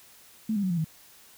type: tone with pitch steps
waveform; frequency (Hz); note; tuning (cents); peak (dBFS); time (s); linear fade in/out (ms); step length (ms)
sine; 219.4 / 202.4 / 186.64 / 172.14 / 158.77; A3 / G#3 / F#3 / F3 / D#3; -5 / -44 / +15 / -25 / +35; -24; 0.49-0.845; 5; 71
effects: white hiss -54 dBFS RMS until 1.37 s